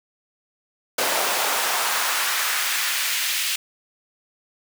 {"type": "noise with high-pass filter sweep", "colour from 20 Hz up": "pink", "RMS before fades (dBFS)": -23, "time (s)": [0.98, 3.56], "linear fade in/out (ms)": 5, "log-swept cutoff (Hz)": [560, 2700], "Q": 1.2, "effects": []}